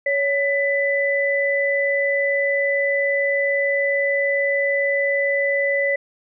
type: tone pair together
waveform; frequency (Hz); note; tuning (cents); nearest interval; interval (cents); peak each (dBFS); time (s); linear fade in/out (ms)
sine; 560 / 1995.6; C#5 / B6; +18 / +17; octave + minor seventh; 2199; -20; 0.06-5.96; 5
effects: none